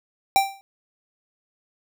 square tone with exponential decay, 784 Hz, G5, in tune, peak -12 dBFS, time 0.36-0.61 s, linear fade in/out 0 ms, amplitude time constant 53 ms, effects none

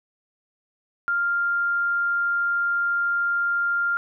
sine tone, 1396.9 Hz, F6, in tune, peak -20 dBFS, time 1.08-3.97 s, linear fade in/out 0 ms, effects none

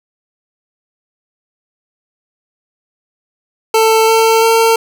25% pulse tone with pitch steps, 444.5 / 448.9 / 453.3 Hz, A4 / A4 / A#4, +18 / +35 / -48 cents, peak -4 dBFS, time 3.74-4.76 s, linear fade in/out 5 ms, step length 340 ms, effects none

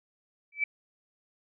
sine tone with exponential growth, 2310 Hz, D7, 29 cents flat, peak -21 dBFS, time 0.52-0.64 s, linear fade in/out 5 ms, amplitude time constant 25 ms, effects none

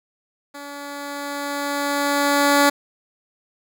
10% pulse tone with level ramp, 285.2 Hz, C#4, 49 cents sharp, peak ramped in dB -26 to -4 dBFS, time 0.54-2.7 s, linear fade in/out 10 ms, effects none

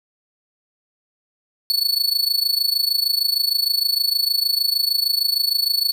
45% pulse tone with amplitude modulation, 4435 Hz, C#8, in tune, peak -13 dBFS, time 1.7-5.92 s, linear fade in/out 0 ms, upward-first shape sine, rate 26.5 Hz, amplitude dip 85%, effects none

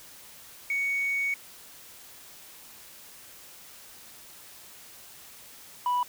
sine tone pair in turn, 2230 / 983.9 Hz, C#7 / B5, +10 / -7 cents, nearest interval octave + major second, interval 1417 cents, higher first, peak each -24 / -21 dBFS, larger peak second, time 0.7-1.34 / 5.86-6.03 s, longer first, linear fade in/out 2 ms, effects tanh soft clip ceiling -22 dBFS + white hiss -49 dBFS RMS until 6.08 s

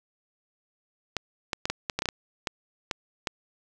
clicks, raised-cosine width 0.2 ms, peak -10 dBFS, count 12, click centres 1.167 / 1.532 / 1.655 / 1.7 / 1.898 / 1.99 / 2.021 / 2.057 / 2.088 / 2.472 / 2.912 / 3.272 s, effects none

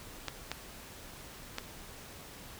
clicks, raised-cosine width 0.2 ms, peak -17 dBFS, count 3, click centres 0.283 / 0.516 / 1.584 s, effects pink hiss -49 dBFS RMS until 2.59 s

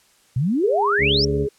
sine exponential sweep, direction up, 114.8 to 5690 Hz, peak -17 dBFS, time 0.36-1.25 s, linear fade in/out 5 ms
sine tone with pitch glide, 408.8 to 414.3 Hz, G#4 to G#4, -27 to -4 cents, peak -21 dBFS, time 0.63-1.49 s, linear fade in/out 10 ms, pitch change +23 cents, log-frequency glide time 1.14-1.37 s
harmonic tone, 72 Hz, D2, 34 cents flat, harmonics 1 / 2 / 3 / 4 / 6 / 7 / 8, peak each -26 / -24 / -31 / -28 / -34 / -42 / -36 dBFS, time 0.98-1.48 s, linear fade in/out 50 ms
effects white hiss -57 dBFS RMS until 1.58 s + low-pass 10000 Hz 12 dB/octave

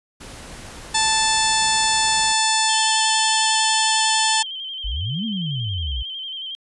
pink noise, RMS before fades -38 dBFS, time 0.2-2.33 s, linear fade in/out 10 ms
harmonic tone, 880 Hz, A5, in tune, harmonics 1 / 2 / 3 / 4 / 5 / 6 / 7 / 8 / 9 / 10, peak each -21 / -26 / -28 / -24 / -26 / -26 / -32 / -26 / -31 / -27 dBFS, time 0.94-4.43 s, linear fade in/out 10 ms
sine tone with vibrato, 3136 Hz, G7, in tune, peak -28 dBFS, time 2.69-6.55 s, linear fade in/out 0 ms, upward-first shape square, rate 11 Hz, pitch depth 38 cents each way
sine exponential two-way sweep, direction up then down, 43.65 to 233.1 to 55.4 Hz, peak -23 dBFS, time 4.84-6.03 s, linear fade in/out 10 ms, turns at 5.25 s
effects resampled to 24000 Hz

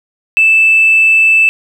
triangle tone with tanh clipping, 2637 Hz, E7, in tune, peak -5 dBFS, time 0.37-1.49 s, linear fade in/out 0 ms, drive 4 dB, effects none

